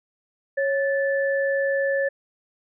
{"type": "tone pair together", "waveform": "sine", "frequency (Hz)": [550.6, 1748], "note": ["C#5", "A6"], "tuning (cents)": [-12, -12], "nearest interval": "octave + minor sixth", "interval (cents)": 2000, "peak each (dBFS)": [-21, -26], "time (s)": [0.57, 2.09], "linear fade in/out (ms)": 10, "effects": []}